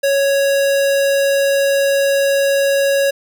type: tone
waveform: square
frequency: 554.4 Hz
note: C#5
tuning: in tune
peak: -13 dBFS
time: 0.03-3.11 s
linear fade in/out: 10 ms
effects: none